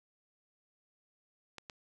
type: clicks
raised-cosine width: 0.2 ms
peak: -27 dBFS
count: 2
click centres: 1.583 / 1.698 s
effects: none